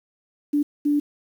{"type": "tone bursts at uneven times", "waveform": "sine", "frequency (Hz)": 292, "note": "D4", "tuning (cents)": -10, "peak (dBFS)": -17, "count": 2, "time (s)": [[0.53, 0.63], [0.85, 1]], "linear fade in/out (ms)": 10, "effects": ["8-bit"]}